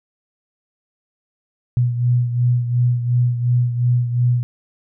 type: beating tone pair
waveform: sine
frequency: 121.7 / 124.5 Hz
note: B2 / B2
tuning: -25 / +14 cents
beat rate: 2.8 Hz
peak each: -15 / -22 dBFS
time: 1.77-4.43 s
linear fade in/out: 0 ms
effects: none